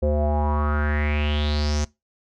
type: tone with low-pass filter sweep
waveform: square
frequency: 74.4 Hz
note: D2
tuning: 23 cents sharp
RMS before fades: -22 dBFS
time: 0.02-1.85 s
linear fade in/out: 10 ms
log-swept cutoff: 500 to 6400 Hz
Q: 6
effects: noise-tail reverb RT60 0.2 s tail -21 dB re dry